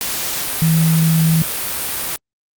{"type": "tone in noise", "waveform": "sine", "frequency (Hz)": 161.8, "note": "E3", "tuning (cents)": -32, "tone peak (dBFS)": -11, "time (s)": [0.62, 1.42], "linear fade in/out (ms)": 0, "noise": "white", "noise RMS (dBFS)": -22, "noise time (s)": [0.01, 2.16], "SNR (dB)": 8, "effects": ["Opus 48 kbps"]}